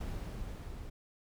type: noise with level ramp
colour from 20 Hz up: brown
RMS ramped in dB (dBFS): -38 to -45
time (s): 0-0.9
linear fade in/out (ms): 10
effects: none